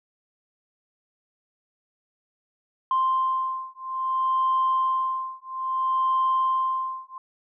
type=beating tone pair; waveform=sine; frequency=1046.5 / 1047.1 Hz; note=C6 / C6; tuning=0 / +1 cents; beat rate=0.6 Hz; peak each=-24 dBFS; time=2.91-7.18 s; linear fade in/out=2 ms; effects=tanh soft clip ceiling -15 dBFS